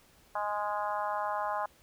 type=harmonic tone with a mistuned harmonic; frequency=207.7 Hz; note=G#3; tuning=in tune; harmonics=3 / 4 / 5 / 6 / 7 / 8; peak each=-37 / -34 / -35 / -40 / -43 / -47 dBFS; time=0.35-1.66 s; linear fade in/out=5 ms; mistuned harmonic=7; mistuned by=-18 cents; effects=pink hiss -62 dBFS RMS until 1.82 s